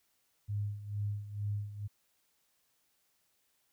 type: tone with tremolo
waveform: sine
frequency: 103 Hz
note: G#2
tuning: 14 cents flat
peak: -31 dBFS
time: 0.48-1.88 s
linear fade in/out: 20 ms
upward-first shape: sine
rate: 2.2 Hz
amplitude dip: 75%
effects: white hiss -75 dBFS RMS until 3.72 s